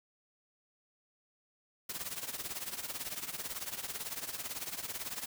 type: noise with tremolo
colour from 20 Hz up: white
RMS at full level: -37 dBFS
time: 1.89-5.26 s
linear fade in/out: 5 ms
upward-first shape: triangle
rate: 18 Hz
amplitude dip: 85%
effects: none